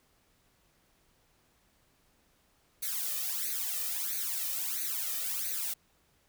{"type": "noise with flanger", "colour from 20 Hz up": "blue", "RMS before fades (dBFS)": -34, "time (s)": [2.82, 5.74], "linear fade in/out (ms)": 10, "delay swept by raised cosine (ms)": [0.47, 1.67], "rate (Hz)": 1.5, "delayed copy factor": 0.95, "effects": ["pink hiss -69 dBFS RMS until 6.28 s"]}